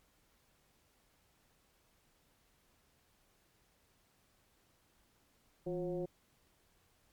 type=tone with frequency modulation; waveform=sine; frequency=354.6 Hz; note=F4; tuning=26 cents sharp; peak=-35 dBFS; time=5.66-6.06 s; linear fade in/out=10 ms; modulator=187 Hz; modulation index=1.1; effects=pink hiss -72 dBFS RMS until 7.12 s + MP3 96 kbps